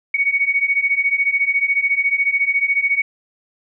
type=beating tone pair; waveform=sine; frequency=2225 / 2239 Hz; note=C#7 / C#7; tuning=+6 / +17 cents; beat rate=14 Hz; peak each=-19 / -17 dBFS; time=0.14-3.02 s; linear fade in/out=5 ms; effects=none